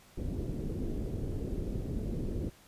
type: low-pass noise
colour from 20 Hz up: pink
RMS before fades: -35 dBFS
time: 0.17-2.5 s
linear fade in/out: 10 ms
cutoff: 430 Hz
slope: 24 dB/octave
effects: pink hiss -59 dBFS RMS until 2.67 s + resampled to 32000 Hz